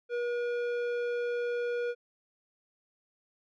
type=tone with low-pass filter; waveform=square; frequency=480.7 Hz; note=B4; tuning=47 cents flat; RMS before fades=-32 dBFS; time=0.09-1.95 s; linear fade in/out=50 ms; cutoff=2100 Hz; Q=0.68; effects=none